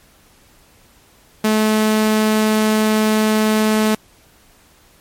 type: tone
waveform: sawtooth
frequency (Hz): 216.1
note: A3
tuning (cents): -31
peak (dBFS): -9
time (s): 1.44-3.95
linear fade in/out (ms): 5
effects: pink hiss -51 dBFS RMS until 5 s + MP3 64 kbps